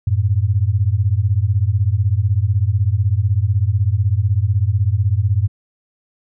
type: beating tone pair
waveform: sine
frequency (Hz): 92.5 / 108.5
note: F#2 / A2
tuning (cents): 0 / -24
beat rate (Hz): 16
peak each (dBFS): -16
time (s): 0.07-5.48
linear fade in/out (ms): 5
effects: none